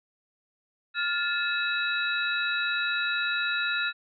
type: tone cluster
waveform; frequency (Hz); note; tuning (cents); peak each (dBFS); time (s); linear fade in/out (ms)
sine; 1405 / 1741 / 2596 / 3889; F6 / A6 / E7 / B7; +10 / -19 / -27 / -27; -28 / -32 / -33 / -32; 0.94-3.93; 50
effects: none